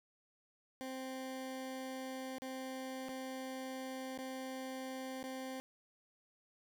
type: tone with dropouts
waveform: 20% pulse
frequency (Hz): 261.6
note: C4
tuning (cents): 0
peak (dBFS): -37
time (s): 0.81-5.6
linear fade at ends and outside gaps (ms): 0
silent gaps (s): 2.384-2.42 / 3.085-3.092 / 4.177-4.187 / 5.229-5.239
effects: none